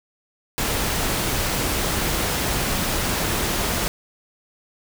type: noise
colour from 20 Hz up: pink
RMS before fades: -23 dBFS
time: 0.58-3.88 s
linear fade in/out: 0 ms
effects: none